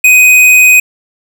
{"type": "tone with hard clipping", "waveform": "sine", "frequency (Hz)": 2502, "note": "D#7", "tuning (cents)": 9, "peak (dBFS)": -3, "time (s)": [0.04, 0.8], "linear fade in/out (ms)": 5, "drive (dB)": 15, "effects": []}